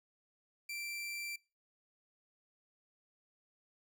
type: tone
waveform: sawtooth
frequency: 2349 Hz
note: D7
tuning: in tune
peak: -37 dBFS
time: 0.69-1.36 s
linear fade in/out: 5 ms
effects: noise-tail reverb RT60 0.3 s tail -22 dB re dry